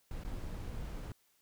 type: noise with dropouts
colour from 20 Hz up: brown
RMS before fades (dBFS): -41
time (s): 0.11-1.12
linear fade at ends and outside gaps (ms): 1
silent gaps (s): 0.237-0.248
effects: white hiss -72 dBFS RMS until 1.41 s